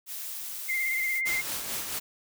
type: noise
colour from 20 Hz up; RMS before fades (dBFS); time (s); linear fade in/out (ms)
blue; -37; 0.06-1.22; 50
type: tone with vibrato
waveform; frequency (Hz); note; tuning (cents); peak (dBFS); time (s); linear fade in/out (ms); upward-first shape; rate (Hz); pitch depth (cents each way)
sine; 2093; C7; 0; -26; 0.68-1.42; 20; sine; 17; 32
type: noise with tremolo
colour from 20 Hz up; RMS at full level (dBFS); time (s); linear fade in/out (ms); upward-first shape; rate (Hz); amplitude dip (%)
white; -32; 1.25-2; 20; sine; 4.5; 40
effects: none